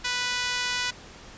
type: tone with high-pass filter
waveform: 5% pulse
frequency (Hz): 493.9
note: B4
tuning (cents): 0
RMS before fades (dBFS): -28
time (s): 0.04-0.91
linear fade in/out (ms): 10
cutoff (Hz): 1200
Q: 1.2
effects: pink hiss -46 dBFS RMS until 1.37 s + resampled to 16000 Hz